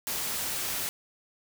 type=noise; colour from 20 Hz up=white; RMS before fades=-32 dBFS; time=0.07-0.89 s; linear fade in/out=0 ms; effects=none